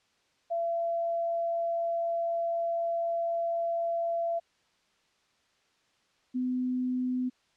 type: tone pair in turn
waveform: sine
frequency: 676 / 252.6 Hz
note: E5 / B3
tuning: +43 / +39 cents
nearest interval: octave + perfect fourth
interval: 1704 cents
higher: first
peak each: -27 dBFS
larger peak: neither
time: 0.5-4.4 / 6.34-7.3 s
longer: first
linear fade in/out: 20 ms
effects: white hiss -69 dBFS RMS until 7.56 s + low-pass 5000 Hz 12 dB/octave